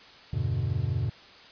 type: chord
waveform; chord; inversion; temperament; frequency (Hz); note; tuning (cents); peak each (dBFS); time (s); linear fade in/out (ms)
triangle; E minor seventh; none; equal; 82.41 / 98 / 123.47 / 146.83; E2 / G2 / B2 / D3; 0 / 0 / 0 / 0; -32 / -28 / -27 / -32; 0.33-1.1; 5
effects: white hiss -50 dBFS RMS until 1.51 s + resampled to 11025 Hz